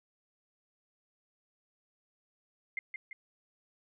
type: tone with echo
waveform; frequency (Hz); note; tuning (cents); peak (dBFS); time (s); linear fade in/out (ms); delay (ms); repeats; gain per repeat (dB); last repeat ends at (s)
sine; 2100; C7; +6; -32; 2.77-2.79; 2; 170; 2; -5; 3.13
effects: none